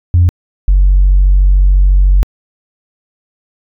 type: tone pair in turn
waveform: sine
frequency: 87.31 / 46.95 Hz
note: F2 / F#1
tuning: 0 / +26 cents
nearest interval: major seventh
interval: 1074 cents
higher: first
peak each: -3 dBFS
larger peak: neither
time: 0.14-0.29 / 0.68-2.23 s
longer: second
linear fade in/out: 0 ms
effects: tanh soft clip ceiling -1 dBFS

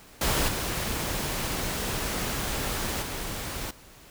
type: noise with level steps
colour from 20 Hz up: pink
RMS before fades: -25 / -30 / -34 dBFS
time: 0.21-3.71 s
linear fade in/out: 5 ms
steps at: 0.48 / 3.02 s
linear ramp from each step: 5 ms
effects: pink hiss -51 dBFS RMS until 4.1 s

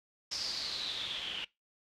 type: noise with low-pass filter sweep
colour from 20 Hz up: white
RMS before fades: -38 dBFS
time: 0.31-1.45 s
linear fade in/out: 10 ms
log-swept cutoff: 5200 to 2900 Hz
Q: 8
effects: noise-tail reverb RT60 0.2 s tail -21 dB re dry

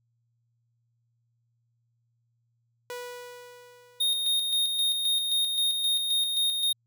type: tone with exponential decay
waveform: sawtooth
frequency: 490 Hz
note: B4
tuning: 14 cents flat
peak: -30 dBFS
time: 2.9-4.93 s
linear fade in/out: 1 ms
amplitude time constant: 440 ms
type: tone with tremolo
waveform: square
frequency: 3703 Hz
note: A#7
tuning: 12 cents flat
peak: -23 dBFS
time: 4-6.73 s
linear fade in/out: 10 ms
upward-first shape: square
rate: 3.8 Hz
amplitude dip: 40%
effects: added 117 Hz sine -70 dBFS peak until 6.86 s

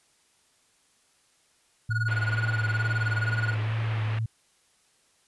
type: tone with vibrato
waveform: sine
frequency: 110.3 Hz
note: A2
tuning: 5 cents sharp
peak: -25 dBFS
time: 1.89-4.26 s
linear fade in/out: 5 ms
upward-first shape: triangle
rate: 2.2 Hz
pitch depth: 37 cents each way
type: tone with tremolo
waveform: triangle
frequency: 1447 Hz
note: F#6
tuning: 39 cents flat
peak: -23 dBFS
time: 1.9-3.55 s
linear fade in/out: 20 ms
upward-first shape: sine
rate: 19 Hz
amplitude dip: 100%
type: low-pass noise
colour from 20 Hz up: white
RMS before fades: -39 dBFS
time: 2.08-4.19 s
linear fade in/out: 5 ms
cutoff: 2600 Hz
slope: 24 dB/octave
effects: white hiss -65 dBFS RMS until 5.27 s + resampled to 24000 Hz

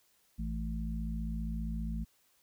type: harmonic tone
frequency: 55 Hz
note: A1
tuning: in tune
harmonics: 1 / 3 / 4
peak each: -35 / -40 / -40 dBFS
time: 0.38-2.05 s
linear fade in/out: 20 ms
effects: white hiss -70 dBFS RMS until 2.42 s

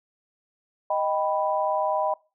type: chord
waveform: sine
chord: Eb augmented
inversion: none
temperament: equal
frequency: 622.3 / 784 / 987.8 Hz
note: Eb5 / G5 / B5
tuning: 0 / 0 / 0 cents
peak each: -25 / -27 / -27 dBFS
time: 0.9-2.14 s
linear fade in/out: 5 ms
effects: noise-tail reverb RT60 0.3 s tail -22 dB re dry

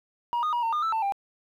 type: tone with pitch steps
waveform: sine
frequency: 953 / 1233 / 958 / 911 / 1215 / 1321 / 891 / 795 Hz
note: A#5 / D#6 / A#5 / A#5 / D#6 / E6 / A5 / G5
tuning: +38 / -16 / +47 / -40 / -42 / +3 / +22 / +24 cents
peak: -21 dBFS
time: 0.33-1.122 s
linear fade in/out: 0 ms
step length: 99 ms
effects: tanh soft clip ceiling -23 dBFS + 10-bit

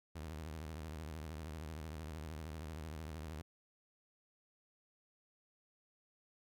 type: tone with vibrato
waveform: sawtooth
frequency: 78.2 Hz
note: D#2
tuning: 9 cents sharp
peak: -40 dBFS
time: 0.15-3.42 s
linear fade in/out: 10 ms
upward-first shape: triangle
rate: 13 Hz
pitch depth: 170 cents each way
effects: none

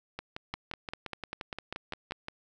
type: two click trains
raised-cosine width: 0.3 ms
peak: -20 / -21 dBFS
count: 9 / 13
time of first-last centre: 0.54-2.121 / 0.19-2.284 s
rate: 5.06 / 5.73 Hz
effects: none

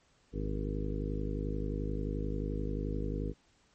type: harmonic tone with a mistuned harmonic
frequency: 51.4 Hz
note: G#1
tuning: 17 cents flat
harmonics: 1 / 2 / 3 / 4 / 5 / 6 / 7 / 8 / 9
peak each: -35 / -41 / -40 / -45 / -41 / -43 / -47 / -44 / -44 dBFS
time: 0.32-3.34 s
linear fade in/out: 50 ms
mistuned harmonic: 9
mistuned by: +41 cents
effects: pink hiss -68 dBFS RMS until 3.74 s + MP3 32 kbps

